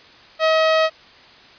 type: tone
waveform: sawtooth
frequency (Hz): 637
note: D#5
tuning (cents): +41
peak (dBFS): -10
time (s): 0.39-0.9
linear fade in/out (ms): 50
effects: white hiss -46 dBFS RMS until 1.58 s + resampled to 11025 Hz